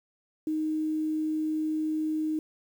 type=tone with quantisation; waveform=sine; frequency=311.1 Hz; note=D#4; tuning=in tune; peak=-26 dBFS; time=0.47-2.39 s; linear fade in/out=2 ms; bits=9; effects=none